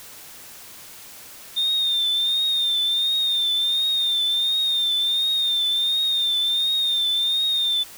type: tone with vibrato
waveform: sine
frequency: 3627 Hz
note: A#7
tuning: 48 cents flat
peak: -17 dBFS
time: 1.56-7.84 s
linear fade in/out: 20 ms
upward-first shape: triangle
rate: 1.4 Hz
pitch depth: 61 cents each way
effects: tanh soft clip ceiling -16 dBFS + white hiss -42 dBFS RMS until 7.97 s